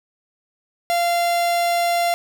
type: tone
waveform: 45% pulse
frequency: 691 Hz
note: F5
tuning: 19 cents flat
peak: -17 dBFS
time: 0.9-2.14 s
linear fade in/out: 0 ms
effects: none